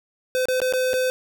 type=tone with dropouts; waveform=square; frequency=511 Hz; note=C5; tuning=41 cents flat; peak=-20 dBFS; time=0.35-1.1 s; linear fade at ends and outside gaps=0 ms; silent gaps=0.455-0.485 / 0.602-0.617 / 0.725-0.736 / 0.933-0.939 s; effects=none